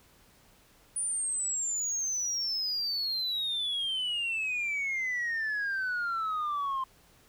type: exponential sweep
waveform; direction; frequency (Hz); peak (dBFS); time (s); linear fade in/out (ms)
sine; down; 9490 to 1045; -27; 0.96-6.84; 5
effects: tanh soft clip ceiling -27 dBFS + pink hiss -61 dBFS RMS until 7.28 s